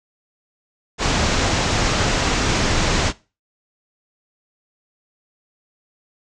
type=low-pass noise; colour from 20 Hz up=pink; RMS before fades=-19 dBFS; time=0.98-3.13 s; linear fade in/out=50 ms; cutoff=7300 Hz; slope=48 dB/octave; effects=noise-tail reverb RT60 0.3 s tail -20 dB re dry